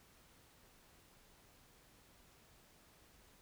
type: silence
effects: pink hiss -66 dBFS RMS until 3.41 s